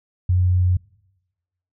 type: tone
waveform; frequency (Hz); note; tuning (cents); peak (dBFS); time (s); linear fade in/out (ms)
sine; 90.6; F#2; -36; -14; 0.29-0.77; 5
effects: noise-tail reverb RT60 1.0 s tail -24 dB re dry